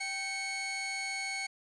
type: tone pair together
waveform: sawtooth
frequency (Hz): 780 / 2206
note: G5 / C#7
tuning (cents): -9 / -9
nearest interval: octave + tritone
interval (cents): 1800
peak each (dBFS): -38 / -31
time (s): 0-1.47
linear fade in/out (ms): 10
effects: resampled to 22050 Hz + 11-bit